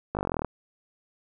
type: slowing click train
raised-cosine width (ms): 1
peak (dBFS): -14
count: 14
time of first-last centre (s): 0.15-0.447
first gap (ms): 19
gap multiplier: 1.03
effects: none